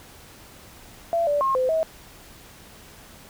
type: tone with pitch steps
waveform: sine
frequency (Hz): 675 / 582 / 1073 / 513 / 642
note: E5 / D5 / C6 / C5 / E5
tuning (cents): +41 / -16 / +43 / -34 / -46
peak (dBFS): -19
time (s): 1.13-1.83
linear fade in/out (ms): 0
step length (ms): 140
effects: pink hiss -47 dBFS RMS until 3.29 s